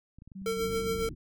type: clicks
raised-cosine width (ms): 5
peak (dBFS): -37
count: 10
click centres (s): 0.186 / 0.221 / 0.276 / 0.318 / 0.418 / 0.474 / 0.521 / 0.571 / 0.605 / 0.656
type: tone with vibrato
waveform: sine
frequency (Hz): 189.8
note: F#3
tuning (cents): +44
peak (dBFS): -38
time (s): 0.35-1.04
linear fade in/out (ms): 10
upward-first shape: sine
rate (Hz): 2.8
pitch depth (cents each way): 27
type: tone with tremolo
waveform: square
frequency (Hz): 451.8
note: A4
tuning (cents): +46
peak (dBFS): -28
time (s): 0.46-1.09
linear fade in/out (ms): 2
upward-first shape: sine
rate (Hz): 7.3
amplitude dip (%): 45
type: low-pass noise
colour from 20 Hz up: pink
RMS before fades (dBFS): -40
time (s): 0.57-1.15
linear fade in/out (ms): 20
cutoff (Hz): 350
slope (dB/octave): 96
effects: none